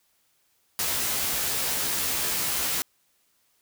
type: noise with comb filter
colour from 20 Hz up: white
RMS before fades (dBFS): -27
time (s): 0.79-2.82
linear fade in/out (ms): 0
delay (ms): 15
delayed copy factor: +0.75
effects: white hiss -68 dBFS RMS until 3.61 s